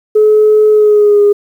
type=tone with pitch glide; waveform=sine; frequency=427.4 to 410 Hz; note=G#4 to G#4; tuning=+50 to -22 cents; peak=-3 dBFS; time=0.15-1.33 s; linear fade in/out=10 ms; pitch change=-72 cents; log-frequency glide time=0.7-1.22 s; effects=tanh soft clip ceiling 0 dBFS + 7-bit